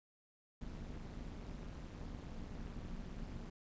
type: noise with amplitude modulation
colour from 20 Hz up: brown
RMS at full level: -43 dBFS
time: 0.61-3.5 s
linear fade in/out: 5 ms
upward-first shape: sine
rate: 201 Hz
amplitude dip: 85%
effects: resampled to 16000 Hz